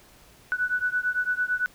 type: beating tone pair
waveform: sine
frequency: 1480 / 1488.9 Hz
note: F#6 / F#6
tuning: 0 / +10 cents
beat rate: 8.9 Hz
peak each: -26 / -27 dBFS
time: 0.52-1.66 s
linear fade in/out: 0 ms
effects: pink hiss -54 dBFS RMS until 1.74 s